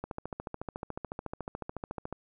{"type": "click train", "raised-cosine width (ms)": 1, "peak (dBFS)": -22, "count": 30, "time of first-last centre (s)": [0.04, 2.126], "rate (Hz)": 13.9, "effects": []}